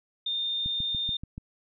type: tone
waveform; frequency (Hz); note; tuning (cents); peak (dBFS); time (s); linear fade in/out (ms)
sine; 3628; A#7; -48; -27; 0.26-1.17; 5
type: click train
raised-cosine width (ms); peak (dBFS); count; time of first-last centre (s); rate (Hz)
5; -25; 6; 0.66-1.379; 6.95
effects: none